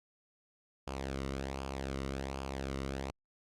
sawtooth tone with flanger, 67.5 Hz, C#2, 45 cents flat, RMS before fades -39 dBFS, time 0.87-3.11 s, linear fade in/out 5 ms, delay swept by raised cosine 0.51 to 1.22 ms, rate 1.3 Hz, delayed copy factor -0.6, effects low-pass 8000 Hz 12 dB/octave + Opus 48 kbps

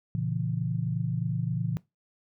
sine chord, A# diminished, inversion none, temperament just, 116.54 / 139.85 / 167.82 Hz, A#2 / C#3 / E3, 0 / +16 / +31 cents, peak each -31 dBFS, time 0.15-1.77 s, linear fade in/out 0 ms, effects noise-tail reverb RT60 0.2 s tail -20 dB re dry

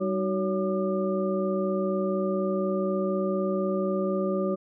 sine tone cluster, 194.9 / 310.1 / 374.2 / 562 / 1201 Hz, G3 / D#4 / F#4 / C#5 / D6, -10 / -6 / +20 / +24 / +38 cents, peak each -28 / -37 / -29 / -29 / -37 dBFS, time 0-4.56 s, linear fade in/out 20 ms, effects none

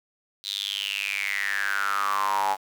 square tone with high-pass filter sweep, 49.87 Hz, G1, 30 cents sharp, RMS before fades -27 dBFS, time 0.43-2.57 s, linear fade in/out 50 ms, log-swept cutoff 4000 to 810 Hz, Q 9, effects 8-bit

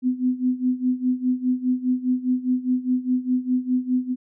sine tone with tremolo, 252.7 Hz, B3, 40 cents sharp, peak -16 dBFS, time 0.02-4.16 s, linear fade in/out 50 ms, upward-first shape sine, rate 4.9 Hz, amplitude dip 85%, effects none

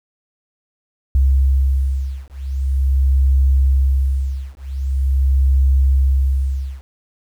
sine beating tone pair, 66.9 / 67.34 Hz, C2 / C#2, +39 / -50 cents, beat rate 0.44 Hz, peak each -15 dBFS, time 1.15-6.81 s, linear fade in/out 0 ms, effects tanh soft clip ceiling -5 dBFS + 8-bit

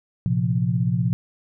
sine chord, Bb suspended second, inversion none, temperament equal with one note detuned, 114.67 / 130.81 / 174.61 Hz, Bb2 / C3 / F3, -28 / 0 / 0 cents, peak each -23 dBFS, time 0.26-1.13 s, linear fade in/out 0 ms, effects none

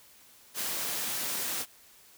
white high-pass noise, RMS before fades -33 dBFS, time 0.54-1.66 s, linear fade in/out 50 ms, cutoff 140 Hz, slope 12 dB/octave, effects white hiss -57 dBFS RMS until 2.17 s

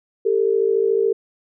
sine tone pair together, 396.3 / 450.2 Hz, G4 / A4, +19 / +40 cents, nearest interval major second, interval 221 cents, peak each -18 dBFS, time 0.25-1.13 s, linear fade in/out 10 ms, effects none

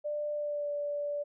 sine tone with pitch glide, 593 to 581.5 Hz, D5 to D5, +17 to -17 cents, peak -31 dBFS, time 0.04-1.24 s, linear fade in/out 20 ms, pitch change -34 cents, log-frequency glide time 0.33-0.7 s, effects none

